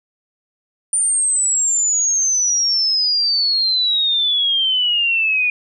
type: exponential sweep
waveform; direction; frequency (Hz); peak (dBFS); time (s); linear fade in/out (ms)
sine; down; 9180 to 2442; -14; 0.93-5.5; 2
effects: none